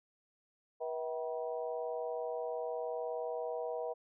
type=harmonic tone with a mistuned harmonic; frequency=161 Hz; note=E3; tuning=41 cents flat; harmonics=3 / 4 / 5 / 6; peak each=-38 / -40 / -44 / -48 dBFS; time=0.8-3.94 s; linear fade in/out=20 ms; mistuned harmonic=5; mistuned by=-89 cents; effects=none